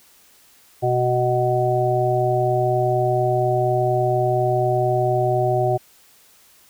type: harmonic tone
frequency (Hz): 124.2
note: B2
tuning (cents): +10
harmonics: 1 / 3 / 5 / 6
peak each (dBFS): -22 / -22 / -22 / -22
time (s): 0.82-5.78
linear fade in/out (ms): 20
effects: white hiss -53 dBFS RMS until 6.69 s